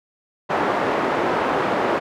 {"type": "band-pass noise", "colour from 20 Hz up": "pink", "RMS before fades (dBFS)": -21, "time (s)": [0.49, 2], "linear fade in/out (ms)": 20, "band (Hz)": [350, 1300], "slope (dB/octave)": 12, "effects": []}